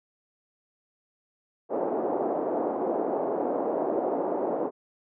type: band-pass noise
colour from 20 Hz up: pink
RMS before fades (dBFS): -28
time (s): 1.69-4.71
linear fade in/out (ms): 50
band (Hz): 310 to 760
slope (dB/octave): 24
effects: none